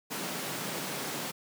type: high-pass noise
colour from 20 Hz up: pink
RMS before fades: -36 dBFS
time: 0.1-1.32 s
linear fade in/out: 20 ms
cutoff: 140 Hz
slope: 48 dB/octave
effects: none